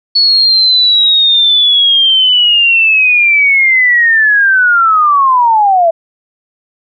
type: linear sweep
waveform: sine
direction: down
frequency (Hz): 4411 to 647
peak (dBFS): -5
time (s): 0.15-5.91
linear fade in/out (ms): 10
effects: none